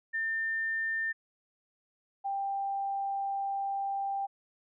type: tone pair in turn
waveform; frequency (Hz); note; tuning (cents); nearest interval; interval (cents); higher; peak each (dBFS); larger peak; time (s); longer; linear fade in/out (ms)
sine; 1800 / 789.9; A6 / G5; +39 / +13; octave + major second; 1426; first; -29 / -30; first; 0.13-1.13 / 2.24-4.27; second; 20
effects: none